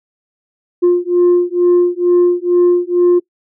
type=beating tone pair; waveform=sine; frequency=352.2 / 354.4 Hz; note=F4 / F4; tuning=+15 / +25 cents; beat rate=2.2 Hz; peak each=-10 dBFS; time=0.82-3.2 s; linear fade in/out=20 ms; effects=noise-tail reverb RT60 0.1 s tail -23 dB re dry + tanh soft clip ceiling -5 dBFS